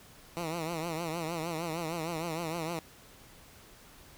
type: tone with vibrato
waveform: 10% pulse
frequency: 164.81 Hz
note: E3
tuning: in tune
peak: -25 dBFS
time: 0.37-2.79 s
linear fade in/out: 0 ms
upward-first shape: triangle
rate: 6.5 Hz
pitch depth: 120 cents each way
effects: pink hiss -55 dBFS RMS until 4.17 s